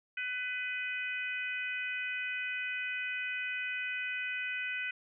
harmonic tone, 500 Hz, B4, 21 cents sharp, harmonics 3 / 4 / 5 / 6, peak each -38 / -40 / -37 / -48 dBFS, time 0.17-4.91 s, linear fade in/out 5 ms, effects none

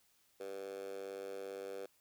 10% pulse tone with high-pass filter, 97.6 Hz, G2, 7 cents flat, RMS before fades -45 dBFS, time 0.4-1.86 s, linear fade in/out 5 ms, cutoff 450 Hz, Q 4.9, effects white hiss -72 dBFS RMS until 2 s

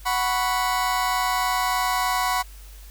35% pulse chord, F# suspended fourth, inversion none, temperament just, 740 / 986.7 / 1110 Hz, F#5 / B5 / C#6, 0 / -2 / +2 cents, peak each -24 / -23 / -25 dBFS, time 0.05-2.43 s, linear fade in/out 20 ms, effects added 49 Hz sine -40 dBFS peak until 2.9 s + white hiss -50 dBFS RMS until 2.9 s

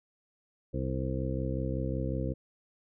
harmonic tone, 65.41 Hz, C2, in tune, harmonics 1 / 2 / 3 / 4 / 5 / 7 / 8, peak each -35 / -34 / -39 / -39 / -39 / -41 / -39 dBFS, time 0.73-2.34 s, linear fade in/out 20 ms, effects none

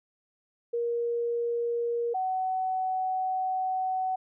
sine tone pair in turn, 471.6 / 750.1 Hz, A#4 / F#5, +20 / +23 cents, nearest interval minor sixth, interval 803 cents, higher second, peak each -26 dBFS, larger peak neither, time 0.73-2.14 / 2.14-4.16 s, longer second, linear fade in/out 10 ms, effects none

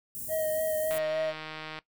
white band-stop noise, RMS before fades -38 dBFS, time 0.15-0.98 s, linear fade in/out 0 ms, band 320 to 8300 Hz, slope 24 dB/octave
triangle tone with vibrato, 627 Hz, D#5, 13 cents sharp, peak -25 dBFS, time 0.28-1.34 s, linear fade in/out 50 ms, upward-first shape sine, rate 3.5 Hz, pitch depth 20 cents each way
click train, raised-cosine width 0.3 ms, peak -23 dBFS, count 138, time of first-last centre 0.91-1.788 s, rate 156 Hz
effects noise-tail reverb RT60 0.1 s tail -18 dB re dry

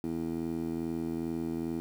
15% pulse tone with band-pass filter, 82.41 Hz, E2, in tune, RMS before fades -34 dBFS, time 0.04-1.8 s, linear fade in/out 0 ms, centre 310 Hz, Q 2.3, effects 9-bit

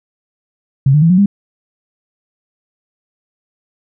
sine tone with pitch steps, 135.7 / 149.7 / 165.15 / 182.19 / 201 Hz, C#3 / D3 / E3 / F#3 / G3, -36 / +33 / +4 / -26 / +44 cents, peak -6 dBFS, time 0.86-1.26 s, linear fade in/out 5 ms, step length 80 ms, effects none

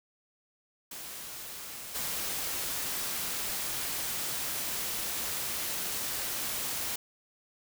white noise with level steps, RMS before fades -42 / -34 dBFS, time 0.91-6.96 s, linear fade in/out 5 ms, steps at 1.94 s, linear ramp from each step 20 ms, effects none

